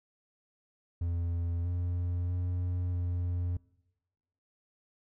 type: tone with pitch steps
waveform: triangle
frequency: 85.6 / 88 / 89.3 / 88.2 Hz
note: F2 / F2 / F2 / F2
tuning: -34 / +14 / +39 / +18 cents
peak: -27 dBFS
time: 1.01-3.57 s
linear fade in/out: 5 ms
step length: 640 ms
effects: noise-tail reverb RT60 1.0 s tail -23 dB re dry